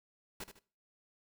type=noise with echo; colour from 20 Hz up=pink; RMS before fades=-43 dBFS; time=0.4-0.44 s; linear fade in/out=5 ms; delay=76 ms; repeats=2; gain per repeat=-9 dB; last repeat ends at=0.592 s; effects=noise-tail reverb RT60 0.4 s tail -19 dB re dry